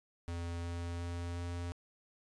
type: tone with pitch steps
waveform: square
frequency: 85.4 / 85.89 / 86.39 / 86.89 Hz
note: F2 / F2 / F2 / F2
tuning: -38 / -28 / -18 / -8 cents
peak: -38 dBFS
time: 0.28-1.72 s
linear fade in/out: 0 ms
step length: 360 ms
effects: resampled to 22050 Hz